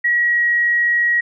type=tone with pitch glide; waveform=sine; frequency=1914 to 1903 Hz; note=A#6 to A#6; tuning=+45 to +35 cents; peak=-13 dBFS; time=0.04-1.21 s; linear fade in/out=10 ms; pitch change=-10 cents; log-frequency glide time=0.17-0.44 s; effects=none